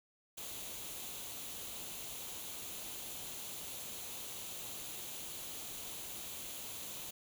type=noise with comb filter; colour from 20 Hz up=white; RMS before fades=-45 dBFS; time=0.37-7.11 s; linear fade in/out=10 ms; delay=0.29 ms; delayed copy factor=+0.5; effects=none